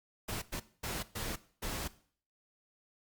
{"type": "noise bursts at uneven times", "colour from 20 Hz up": "pink", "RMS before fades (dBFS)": -38, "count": 5, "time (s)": [[0.28, 0.42], [0.52, 0.6], [0.83, 1.03], [1.15, 1.36], [1.62, 1.88]], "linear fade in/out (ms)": 10, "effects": ["noise-tail reverb RT60 0.5 s tail -17 dB re dry", "Opus 48 kbps"]}